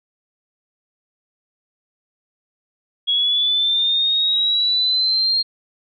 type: linear sweep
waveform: sine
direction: up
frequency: 3322 to 4230 Hz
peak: -15 dBFS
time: 3.07-5.43 s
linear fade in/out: 20 ms
effects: none